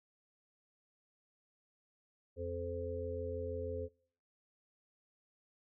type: harmonic tone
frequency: 86.3 Hz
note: F2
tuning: 20 cents flat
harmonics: 1 / 3 / 5 / 6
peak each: -42 / -49 / -42 / -42 dBFS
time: 2.36-3.89 s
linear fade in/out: 50 ms
effects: noise-tail reverb RT60 0.6 s tail -25 dB re dry